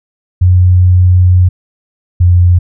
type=tone pair in turn; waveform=sine; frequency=90.6 / 88.63 Hz; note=F#2 / F2; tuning=-36 / +26 cents; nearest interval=unison; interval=38 cents; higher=first; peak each=-3 dBFS; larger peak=neither; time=0.41-1.49 / 2.2-2.59 s; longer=first; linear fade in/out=10 ms; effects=none